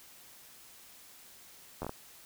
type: slowing click train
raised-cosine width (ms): 1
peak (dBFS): -23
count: 5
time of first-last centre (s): 1.82-1.894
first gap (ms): 11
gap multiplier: 1.36
effects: white hiss -55 dBFS RMS until 2.25 s